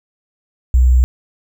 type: tone with sample-and-hold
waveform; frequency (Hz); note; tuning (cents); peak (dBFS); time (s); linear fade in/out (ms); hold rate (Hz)
sine; 62.6; B1; +24; -7; 0.74-1.04; 0; 7350
effects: none